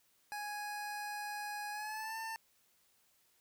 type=tone with pitch glide; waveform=25% pulse; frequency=830.6 to 895.4 Hz; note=G#5 to A5; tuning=0 to +30 cents; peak=-36 dBFS; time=0.32-2.36 s; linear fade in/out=0 ms; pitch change=+130 cents; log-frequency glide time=1.71-2.17 s; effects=white hiss -72 dBFS RMS until 3.4 s